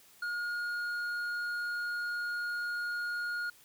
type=tone with hard clipping; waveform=sine; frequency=1431 Hz; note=F6; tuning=42 cents sharp; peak=-34 dBFS; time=0.22-3.5 s; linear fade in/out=5 ms; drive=5 dB; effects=white hiss -60 dBFS RMS until 3.64 s